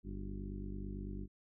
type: harmonic tone with a mistuned harmonic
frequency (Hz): 49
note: G1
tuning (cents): 0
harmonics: 1 / 2 / 3 / 4 / 5 / 6 / 7 / 8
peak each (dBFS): -43 / -48 / -53 / -46 / -57 / -51 / -54 / -59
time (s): 0.03-1.28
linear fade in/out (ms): 50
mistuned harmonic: 7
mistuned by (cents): +72
effects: none